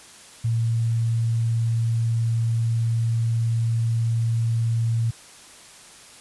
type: tone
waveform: sine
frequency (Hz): 114.8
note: A#2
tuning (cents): -26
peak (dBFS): -19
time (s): 0.44-5.11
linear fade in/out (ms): 10
effects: white hiss -46 dBFS RMS until 6.2 s + resampled to 24000 Hz